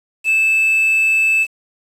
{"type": "tone with quantisation", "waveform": "triangle", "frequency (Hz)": 2625, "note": "E7", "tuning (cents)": -8, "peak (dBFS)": -10, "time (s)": [0.24, 1.47], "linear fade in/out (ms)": 50, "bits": 6, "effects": ["low-pass 12000 Hz 12 dB/octave"]}